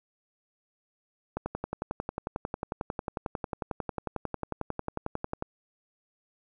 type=click train; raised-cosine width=1 ms; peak=-17 dBFS; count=46; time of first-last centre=1.37-5.424 s; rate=11.1 Hz; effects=none